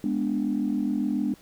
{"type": "chord", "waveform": "sine", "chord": "G# diminished", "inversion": "none", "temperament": "equal", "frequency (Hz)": [207.7, 246.9, 293.7], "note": ["G#3", "B3", "D4"], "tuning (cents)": [0, 0, 0], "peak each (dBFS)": -27, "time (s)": [0.04, 1.34], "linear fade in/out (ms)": 2, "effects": ["tanh soft clip ceiling -16 dBFS", "pink hiss -55 dBFS RMS until 1.41 s"]}